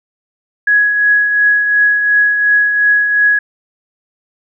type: tone with tremolo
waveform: sine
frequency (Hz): 1672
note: G#6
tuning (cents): +11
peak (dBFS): -6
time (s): 0.67-3.39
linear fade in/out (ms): 5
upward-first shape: triangle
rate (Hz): 2.8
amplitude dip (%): 50
effects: none